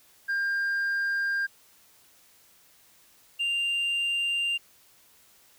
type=tone pair in turn; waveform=sine; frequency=1600 / 2789 Hz; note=G6 / F7; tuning=+35 / -3 cents; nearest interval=minor seventh; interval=962 cents; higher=second; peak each=-22 dBFS; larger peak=neither; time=0.28-1.47 / 3.39-4.58 s; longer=neither; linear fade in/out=20 ms; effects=tanh soft clip ceiling -24 dBFS + white hiss -59 dBFS RMS until 5.58 s